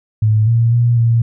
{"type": "tone with pitch steps", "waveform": "sine", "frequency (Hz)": [108.2, 116, 119.2, 116.1], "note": ["A2", "A#2", "A#2", "A#2"], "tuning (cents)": [-29, -8, 39, -7], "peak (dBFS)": -9, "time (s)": [0.22, 1.22], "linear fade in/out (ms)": 5, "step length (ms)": 250, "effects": []}